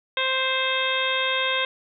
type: harmonic tone with a mistuned harmonic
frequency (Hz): 523.3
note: C5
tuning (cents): 0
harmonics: 1 / 2 / 3 / 4 / 5 / 6 / 7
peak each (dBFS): -29 / -29 / -29 / -29 / -29 / -29 / -29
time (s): 0.17-1.65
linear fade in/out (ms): 2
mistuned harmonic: 6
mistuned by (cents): +54
effects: none